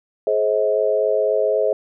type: tone cluster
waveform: sine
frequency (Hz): 424.4 / 532 / 636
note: G#4 / C5 / D#5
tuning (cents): +38 / +29 / +38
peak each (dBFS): -20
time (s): 0.27-1.73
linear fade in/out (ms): 2
effects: none